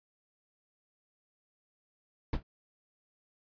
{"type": "noise with exponential decay", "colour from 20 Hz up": "brown", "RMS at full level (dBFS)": -22, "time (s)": [2.33, 2.43], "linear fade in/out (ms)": 5, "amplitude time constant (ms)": 21, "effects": ["resampled to 11025 Hz"]}